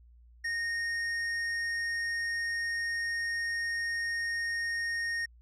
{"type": "tone with tanh clipping", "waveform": "sine", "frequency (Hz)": 1852, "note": "A#6", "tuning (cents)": -12, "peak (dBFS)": -32, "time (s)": [0.44, 5.26], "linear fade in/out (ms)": 10, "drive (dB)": 13, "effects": ["added 59 Hz sine -54 dBFS peak until 5.41 s", "low-pass 9000 Hz 12 dB/octave"]}